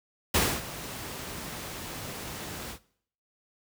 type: noise with ADSR envelope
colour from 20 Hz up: pink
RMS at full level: -22 dBFS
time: 0.34-2.79 s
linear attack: 6 ms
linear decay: 260 ms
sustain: -16 dB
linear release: 85 ms
effects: noise-tail reverb RT60 0.6 s tail -20 dB re dry + high-pass 60 Hz 12 dB/octave